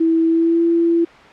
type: tone with pitch glide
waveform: sine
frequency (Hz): 327.1 to 336.5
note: E4 to E4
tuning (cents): -13 to +36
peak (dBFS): -12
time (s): 0-1.05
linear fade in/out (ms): 10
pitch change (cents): +49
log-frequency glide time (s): 0.27-0.63
effects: white hiss -41 dBFS RMS until 1.32 s + low-pass 2000 Hz 12 dB/octave